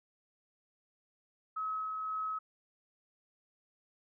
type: tone with tremolo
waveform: sine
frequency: 1282 Hz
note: E6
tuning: 49 cents flat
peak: -33 dBFS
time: 1.56-2.39 s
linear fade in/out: 10 ms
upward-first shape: sine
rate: 1.9 Hz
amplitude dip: 25%
effects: none